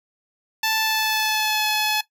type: tone with pitch glide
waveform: 10% pulse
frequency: 880 to 854.9 Hz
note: A5 to G#5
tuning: 0 to +50 cents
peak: -11 dBFS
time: 0.63-2.01 s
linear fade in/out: 5 ms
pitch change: -50 cents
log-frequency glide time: 0.77-1.68 s
effects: noise-tail reverb RT60 0.1 s tail -17 dB re dry